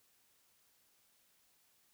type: silence
effects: white hiss -72 dBFS RMS until 1.93 s